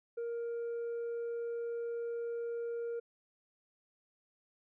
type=tone with tanh clipping; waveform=triangle; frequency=468.2 Hz; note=A#4; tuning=8 cents sharp; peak=-36 dBFS; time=0.17-3 s; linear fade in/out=10 ms; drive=7 dB; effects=none